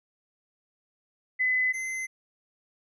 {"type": "tone pair in turn", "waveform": ["sine", "square"], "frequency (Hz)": [2017, 2058], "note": ["B6", "C7"], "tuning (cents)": [36, -29], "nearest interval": "unison", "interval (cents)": 35, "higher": "second", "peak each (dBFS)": [-22, -31], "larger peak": "first", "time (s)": [[1.39, 1.73], [1.73, 2.07]], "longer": "neither", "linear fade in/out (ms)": 20, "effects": ["low-pass 11000 Hz 12 dB/octave"]}